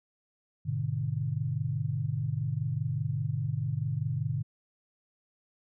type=chord; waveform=sine; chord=G# diminished; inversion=none; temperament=just; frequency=103.83 / 124.59 / 149.51 Hz; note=G#2 / B2 / D3; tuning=0 / +16 / +31 cents; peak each=-34 / -32 / -32 dBFS; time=0.65-4.43 s; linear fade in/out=20 ms; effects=none